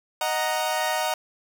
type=chord; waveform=sawtooth; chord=D# minor; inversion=none; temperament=equal; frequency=622.3 / 740 / 932.3 Hz; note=D#5 / F#5 / A#5; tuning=0 / 0 / 0 cents; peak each=-24 dBFS; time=0.21-1.14 s; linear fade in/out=2 ms; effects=none